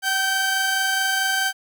sawtooth tone pair together, 766.2 / 1557 Hz, G5 / G6, -40 / -12 cents, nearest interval octave, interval 1228 cents, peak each -22 / -17 dBFS, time 0.02-1.53 s, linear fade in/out 50 ms, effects none

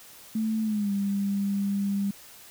sine tone with pitch glide, 220 to 199.42 Hz, A3 to G3, 0 to +30 cents, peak -24 dBFS, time 0.35-2.11 s, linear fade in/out 5 ms, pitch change -170 cents, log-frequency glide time 0.63-0.91 s, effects white hiss -49 dBFS RMS until 2.5 s

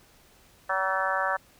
harmonic tone with a mistuned harmonic, 190 Hz, F#3, 46 cents sharp, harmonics 3 / 4 / 5 / 6 / 7 / 8 / 9, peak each -32 / -32 / -32 / -32 / -32 / -32 / -32 dBFS, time 0.69-1.37 s, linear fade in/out 10 ms, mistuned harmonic 9, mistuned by +30 cents, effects pink hiss -58 dBFS RMS until 1.59 s

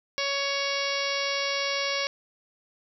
harmonic tone, 558 Hz, C#5, 11 cents sharp, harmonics 1 / 2 / 3 / 4 / 5 / 6 / 7 / 8 / 9 / 10, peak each -32 / -35 / -37 / -32 / -36 / -37 / -38 / -36 / -37 / -35 dBFS, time 0.18-2.07 s, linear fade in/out 0 ms, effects none

